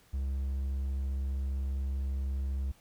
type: tone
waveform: triangle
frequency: 67.5 Hz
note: C#2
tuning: 45 cents flat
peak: -28 dBFS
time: 0.13-2.72 s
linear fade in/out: 10 ms
effects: pink hiss -63 dBFS RMS until 2.8 s